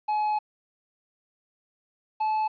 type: tone pair in turn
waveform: triangle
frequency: 848 / 865.3 Hz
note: G#5 / A5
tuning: +36 / -29 cents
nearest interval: unison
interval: 35 cents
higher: second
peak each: -21 dBFS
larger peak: neither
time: 0.08-0.39 / 2.2-2.48 s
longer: first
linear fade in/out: 10 ms
effects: resampled to 11025 Hz + 10-bit